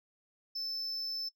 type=tone; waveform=sine; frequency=5274 Hz; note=E8; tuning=in tune; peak=-32 dBFS; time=0.55-1.29 s; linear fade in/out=10 ms; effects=noise-tail reverb RT60 0.1 s tail -20 dB re dry + tanh soft clip ceiling -34 dBFS